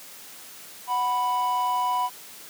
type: tone pair together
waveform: triangle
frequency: 739.9 / 987.8 Hz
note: F#5 / B5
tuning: 0 / 0 cents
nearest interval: perfect fourth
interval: 500 cents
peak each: -27 / -21 dBFS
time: 0.87-2.1 s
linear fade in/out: 50 ms
effects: white hiss -44 dBFS RMS until 2.49 s + high-pass 150 Hz 12 dB/octave